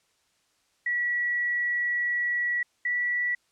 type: tone pair in turn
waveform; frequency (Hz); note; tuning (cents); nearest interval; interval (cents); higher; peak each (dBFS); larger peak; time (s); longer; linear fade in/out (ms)
sine; 1936 / 1950.6; B6 / B6; -35 / -22; unison; 13; second; -24; neither; 0.86-2.63 / 2.85-3.35; first; 5
effects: white hiss -69 dBFS RMS until 3.51 s + low-pass 8000 Hz 12 dB/octave